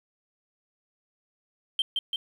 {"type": "tone with echo", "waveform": "sine", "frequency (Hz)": 3139, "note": "G7", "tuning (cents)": 2, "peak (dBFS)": -20, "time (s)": [1.79, 1.82], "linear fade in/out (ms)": 2, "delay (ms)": 170, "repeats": 2, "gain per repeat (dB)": -3, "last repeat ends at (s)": 2.16, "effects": ["tanh soft clip ceiling -19 dBFS", "9-bit"]}